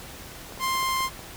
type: clicks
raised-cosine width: 1 ms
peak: -26 dBFS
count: 8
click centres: 0.523 / 0.576 / 0.682 / 0.753 / 0.829 / 0.888 / 1.006 / 1.193 s
type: tone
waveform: sawtooth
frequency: 1051 Hz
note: C6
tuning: 7 cents sharp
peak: -20 dBFS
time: 0.59-1.1 s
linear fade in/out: 50 ms
effects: pink hiss -42 dBFS RMS until 1.36 s